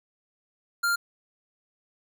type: tone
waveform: square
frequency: 1396.9 Hz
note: F6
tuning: in tune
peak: -23 dBFS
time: 0.83-0.96 s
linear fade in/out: 10 ms
effects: none